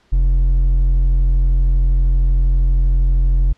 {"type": "tone with hard clipping", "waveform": "sine", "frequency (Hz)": 43.65, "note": "F1", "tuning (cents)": 0, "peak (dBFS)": -12, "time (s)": [0.12, 3.53], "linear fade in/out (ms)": 10, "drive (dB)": 4, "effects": ["pink hiss -57 dBFS RMS until 3.57 s", "low-pass 5000 Hz 12 dB/octave"]}